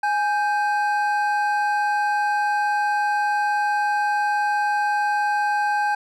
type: tone pair together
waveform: triangle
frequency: 830.6 / 1565.9 Hz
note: G#5 / G6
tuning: 0 / -2 cents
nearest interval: major seventh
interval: 1098 cents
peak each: -18 / -23 dBFS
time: 0.03-5.95 s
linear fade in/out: 5 ms
effects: none